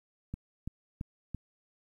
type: click train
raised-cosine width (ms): 5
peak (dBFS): -24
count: 4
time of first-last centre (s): 0.34-1.347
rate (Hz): 2.98
effects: 11-bit